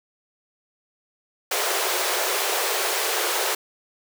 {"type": "high-pass noise", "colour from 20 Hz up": "pink", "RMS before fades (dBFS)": -24, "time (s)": [1.51, 3.55], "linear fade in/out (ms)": 5, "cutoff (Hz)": 360, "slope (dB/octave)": 96, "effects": []}